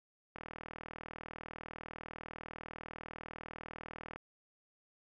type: click train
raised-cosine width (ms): 0.5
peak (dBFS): -30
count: 153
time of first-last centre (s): 0.36-4.16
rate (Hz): 40
effects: none